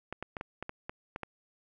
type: clicks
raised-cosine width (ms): 0.5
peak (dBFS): -22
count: 9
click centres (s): 0.126 / 0.226 / 0.368 / 0.411 / 0.626 / 0.694 / 0.895 / 1.161 / 1.233
effects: none